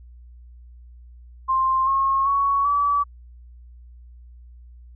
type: tone with pitch steps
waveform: sine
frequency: 1053 / 1083.9 / 1115.6 / 1148.3 Hz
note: C6 / C#6 / C#6 / D6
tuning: +11 / -39 / +11 / -39 cents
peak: -17 dBFS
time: 1.48-3.04 s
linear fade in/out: 20 ms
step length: 390 ms
effects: added 60 Hz sine -42 dBFS peak until 4.95 s